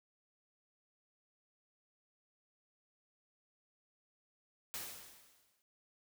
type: noise with exponential decay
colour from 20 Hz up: white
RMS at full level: -41 dBFS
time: 4.74-5.62 s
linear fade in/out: 0 ms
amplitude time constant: 190 ms
effects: none